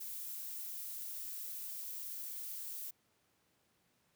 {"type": "noise", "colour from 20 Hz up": "violet", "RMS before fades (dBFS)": -44, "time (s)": [0, 2.91], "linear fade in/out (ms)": 10, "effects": ["pink hiss -75 dBFS RMS until 4.15 s", "high-pass 100 Hz 12 dB/octave"]}